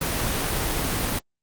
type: noise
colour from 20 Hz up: pink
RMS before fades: -25 dBFS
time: 0.01-1.19 s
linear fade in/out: 5 ms
effects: Opus 24 kbps